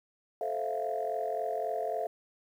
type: chord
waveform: sine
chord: F major seventh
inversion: first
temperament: just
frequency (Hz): 436.5 / 523.8 / 654.8 / 698.5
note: A4 / C5 / E5 / F5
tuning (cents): -14 / +2 / -12 / 0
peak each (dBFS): -36 / -38 / -34 / -34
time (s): 0.41-2.07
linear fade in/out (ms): 2
effects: tanh soft clip ceiling -22 dBFS + 10-bit